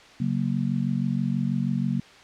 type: chord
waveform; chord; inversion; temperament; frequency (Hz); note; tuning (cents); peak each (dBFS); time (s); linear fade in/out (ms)
sine; F# major; second; just; 138.75 / 185 / 231.2; C#3 / F#3 / A#3; +2 / 0 / -14; -27; 0.2-2; 5
effects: white hiss -49 dBFS RMS until 2.23 s + low-pass 4000 Hz 12 dB/octave